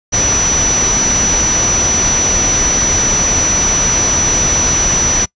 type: tone in noise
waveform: sine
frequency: 5920 Hz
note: F#8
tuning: in tune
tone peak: -11 dBFS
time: 0.12-5.26 s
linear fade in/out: 20 ms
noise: pink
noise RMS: -17 dBFS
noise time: 0.12-5.26 s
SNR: +3 dB
effects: noise-tail reverb RT60 0.1 s tail -24 dB re dry + resampled to 16000 Hz